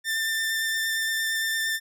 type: tone with vibrato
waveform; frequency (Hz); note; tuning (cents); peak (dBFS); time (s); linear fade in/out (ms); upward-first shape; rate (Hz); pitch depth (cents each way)
sawtooth; 1788; A6; +27; -21; 0.04-1.8; 50; sine; 8.7; 10
effects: none